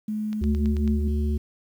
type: tone with pitch glide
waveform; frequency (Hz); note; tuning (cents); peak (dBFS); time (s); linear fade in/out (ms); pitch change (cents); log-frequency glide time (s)
sine; 213.8 to 217; A3 to A3; -49 to -24; -25; 0.08-1.08; 5; +25; 0.35-0.83
type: click train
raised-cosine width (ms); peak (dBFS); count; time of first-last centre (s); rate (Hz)
0.2; -25; 6; 0.33-0.877; 9.14
type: harmonic tone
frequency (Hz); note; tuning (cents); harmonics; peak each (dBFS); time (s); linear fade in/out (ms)
73.7; D2; +7; 1 / 3 / 5; -22 / -29 / -35; 0.41-1.38; 10
effects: 9-bit